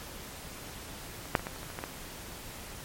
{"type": "clicks", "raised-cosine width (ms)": 0.5, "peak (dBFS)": [-29, -7, -25, -20, -29, -28, -29, -21, -19], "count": 9, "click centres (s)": [1.256, 1.352, 1.395, 1.469, 1.561, 1.631, 1.702, 1.789, 1.839], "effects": ["pink hiss -44 dBFS RMS until 2.84 s", "MP3 64 kbps"]}